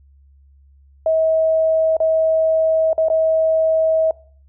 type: tone with dropouts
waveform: sine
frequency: 641 Hz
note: E5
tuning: 49 cents flat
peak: -13 dBFS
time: 1.06-4.11 s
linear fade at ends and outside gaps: 2 ms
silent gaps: 1.968-2.002 / 2.931-2.979 / 3.085-3.1 s
effects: noise-tail reverb RT60 0.5 s tail -21 dB re dry + added 69 Hz sine -47 dBFS peak until 4.48 s